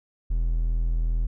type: tone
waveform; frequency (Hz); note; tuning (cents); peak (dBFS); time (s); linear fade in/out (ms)
triangle; 41.2; E1; 0; -19; 0.3-1.27; 10
effects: none